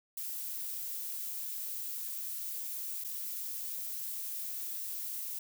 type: noise with dropouts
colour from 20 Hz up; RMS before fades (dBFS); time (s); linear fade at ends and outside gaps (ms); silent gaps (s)
violet; -39; 0.17-5.39; 5; 3.04-3.045
effects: none